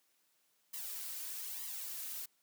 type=noise with flanger; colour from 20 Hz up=blue; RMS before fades=-43 dBFS; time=0.73-2.26 s; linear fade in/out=10 ms; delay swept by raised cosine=0.99 to 3.29 ms; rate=1.1 Hz; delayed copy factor=+0.9; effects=white hiss -75 dBFS RMS until 2.42 s + high-pass 150 Hz 12 dB/octave